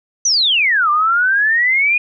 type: exponential two-way sweep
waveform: sine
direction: down then up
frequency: 6210 to 1174.7 to 2478 Hz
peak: -11 dBFS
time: 0.25-1.98 s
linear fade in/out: 5 ms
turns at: 0.9 s
effects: none